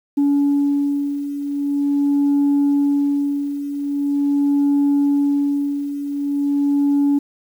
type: beating tone pair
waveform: sine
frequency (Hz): 284 / 284.43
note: C#4 / C#4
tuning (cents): +42 / +45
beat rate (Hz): 0.43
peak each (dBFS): -20 / -15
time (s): 0.17-7.19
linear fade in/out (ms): 10
effects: tanh soft clip ceiling -11 dBFS + 8-bit